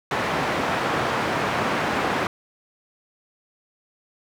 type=band-pass noise; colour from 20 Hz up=white; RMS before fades=-24 dBFS; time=0.11-2.27 s; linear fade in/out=2 ms; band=110 to 1400 Hz; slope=12 dB/octave; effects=none